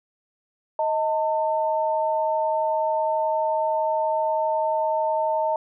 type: tone pair together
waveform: sine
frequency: 629 / 898.1 Hz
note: D#5 / A5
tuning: +19 / +35 cents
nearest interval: tritone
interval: 616 cents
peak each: -23 dBFS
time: 0.79-5.56 s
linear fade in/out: 2 ms
effects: none